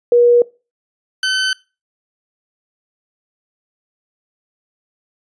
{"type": "tone pair in turn", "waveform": ["sine", "20% pulse"], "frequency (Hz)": [480.2, 1524.5], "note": ["B4", "G6"], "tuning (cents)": [-49, -49], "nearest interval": "octave + minor sixth", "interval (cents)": 2000, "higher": "second", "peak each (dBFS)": [-7, -10], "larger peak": "first", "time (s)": [[0.12, 0.42], [1.23, 1.53]], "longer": "neither", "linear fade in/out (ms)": 2, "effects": ["noise-tail reverb RT60 0.3 s tail -22 dB re dry", "resampled to 22050 Hz"]}